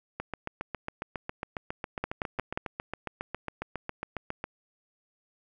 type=two click trains; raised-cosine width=0.5 ms; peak=-18 / -14 dBFS; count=32 / 4; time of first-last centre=0.2-4.441 / 2.04-2.575 s; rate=7.31 / 5.61 Hz; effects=none